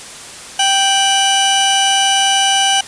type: tone pair together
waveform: sawtooth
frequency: 783.7 / 2959 Hz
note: G5 / F#7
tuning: -1 / -1 cents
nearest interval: octave + major seventh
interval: 2300 cents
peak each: -10 dBFS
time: 0.59-2.81 s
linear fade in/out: 5 ms
effects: white hiss -32 dBFS RMS until 2.87 s + resampled to 22050 Hz